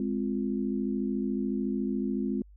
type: chord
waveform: sine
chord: F minor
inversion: first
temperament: equal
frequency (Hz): 207.7 / 261.6 / 349.2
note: Ab3 / C4 / F4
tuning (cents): 0 / 0 / 0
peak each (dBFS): -30 / -31 / -35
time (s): 0-2.42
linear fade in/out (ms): 2
effects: added 50 Hz sine -50 dBFS peak until 2.56 s